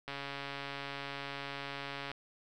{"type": "click train", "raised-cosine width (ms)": 0.3, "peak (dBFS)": -24, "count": 286, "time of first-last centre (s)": [0.08, 2.116], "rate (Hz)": 140, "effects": []}